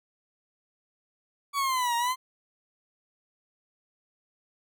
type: exponential two-way sweep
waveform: 40% pulse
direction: down then up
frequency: 1144 to 932.3 to 1049 Hz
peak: -24 dBFS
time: 1.53-2.16 s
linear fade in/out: 50 ms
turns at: 1.96 s
effects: none